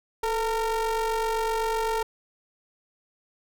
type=ring-modulated tone; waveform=square; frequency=232.3 Hz; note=A#3; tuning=6 cents flat; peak=-22 dBFS; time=0.23-2.03 s; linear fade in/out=5 ms; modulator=673 Hz; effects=none